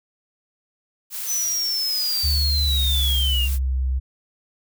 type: noise with tremolo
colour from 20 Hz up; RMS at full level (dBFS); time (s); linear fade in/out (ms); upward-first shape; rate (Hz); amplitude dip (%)
blue; -29; 1.1-3.59; 50; sine; 1.2; 40
type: linear sweep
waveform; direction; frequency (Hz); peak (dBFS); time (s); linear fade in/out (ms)
sine; down; 6090 to 2736; -21; 1.26-3.49; 50
type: tone with pitch glide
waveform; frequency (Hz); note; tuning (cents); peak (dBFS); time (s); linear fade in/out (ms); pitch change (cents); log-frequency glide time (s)
sine; 72.8 to 64.86; D2 to C2; -15 to -15; -19; 2.23-4; 20; -200; 2.53-3.73
effects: none